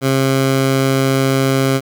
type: tone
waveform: 15% pulse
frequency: 134.3 Hz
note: C3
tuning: 46 cents sharp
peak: -6 dBFS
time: 0.01-1.81 s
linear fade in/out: 50 ms
effects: 8-bit